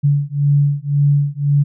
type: beating tone pair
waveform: sine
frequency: 142.5 / 144.4 Hz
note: C#3 / D3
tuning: +48 / -29 cents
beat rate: 1.9 Hz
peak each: -15 dBFS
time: 0.03-1.64 s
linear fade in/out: 20 ms
effects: none